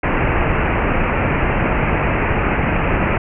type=low-pass noise; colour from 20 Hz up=pink; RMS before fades=-17 dBFS; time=0.03-3.18 s; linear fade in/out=5 ms; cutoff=2700 Hz; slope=96 dB/octave; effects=none